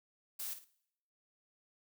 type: noise with echo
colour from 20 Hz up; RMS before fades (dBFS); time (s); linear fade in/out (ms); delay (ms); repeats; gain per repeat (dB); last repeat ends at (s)
blue; -41; 0.39-0.54; 10; 54; 2; -10; 0.648
effects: noise-tail reverb RT60 0.7 s tail -20 dB re dry